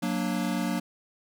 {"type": "chord", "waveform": "square", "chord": "Gb augmented", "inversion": "none", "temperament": "equal with one note detuned", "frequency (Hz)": [184.14, 233.1, 293.7], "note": ["Gb3", "Bb3", "D4"], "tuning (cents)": [-8, 0, 0], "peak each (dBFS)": [-31, -31, -33], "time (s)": [0.02, 0.8], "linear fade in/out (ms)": 10, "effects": []}